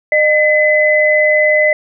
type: tone pair together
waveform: sine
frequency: 609 / 2021 Hz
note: D#5 / B6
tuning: -37 / +39 cents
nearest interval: octave + major sixth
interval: 2076 cents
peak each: -11 dBFS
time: 0.12-1.73 s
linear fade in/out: 2 ms
effects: none